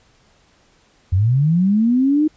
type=linear sweep; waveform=sine; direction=up; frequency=85.4 to 313.4 Hz; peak=-12 dBFS; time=1.12-2.28 s; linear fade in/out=10 ms; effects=pink hiss -56 dBFS RMS until 2.36 s + resampled to 16000 Hz